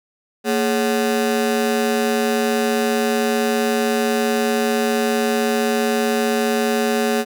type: ring-modulated tone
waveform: 30% pulse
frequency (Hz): 325.1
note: E4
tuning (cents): -24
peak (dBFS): -11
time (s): 0.44-7.25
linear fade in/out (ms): 50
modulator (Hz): 94.8
effects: none